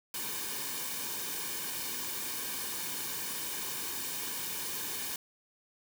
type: noise with comb filter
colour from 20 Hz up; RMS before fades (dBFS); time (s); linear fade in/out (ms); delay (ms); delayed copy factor
white; -37; 0.14-5.16; 2; 1.5; -0.65
effects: none